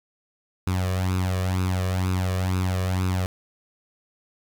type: tone with flanger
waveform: sawtooth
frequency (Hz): 92.5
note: F#2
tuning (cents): 0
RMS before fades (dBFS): -24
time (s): 0.67-3.26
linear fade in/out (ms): 0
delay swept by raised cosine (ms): 0.78 to 1.75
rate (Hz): 2.1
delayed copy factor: +0.7
effects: none